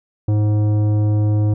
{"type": "tone with tanh clipping", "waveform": "sine", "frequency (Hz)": 105.4, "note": "G#2", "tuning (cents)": 26, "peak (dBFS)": -15, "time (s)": [0.28, 1.54], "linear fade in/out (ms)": 5, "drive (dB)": 12, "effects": []}